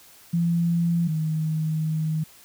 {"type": "tone pair in turn", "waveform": "sine", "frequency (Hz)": [169.9, 157.14], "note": ["F3", "D#3"], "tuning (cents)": [-47, 17], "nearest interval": "minor second", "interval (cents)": 136, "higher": "first", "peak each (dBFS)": [-19, -22], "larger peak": "first", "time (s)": [[0.33, 1.08], [1.08, 2.24]], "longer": "second", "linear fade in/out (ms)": 10, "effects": ["white hiss -51 dBFS RMS until 2.44 s"]}